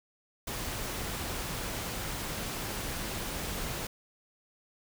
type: noise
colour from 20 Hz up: pink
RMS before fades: -36 dBFS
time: 0.47-3.87 s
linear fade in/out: 5 ms
effects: none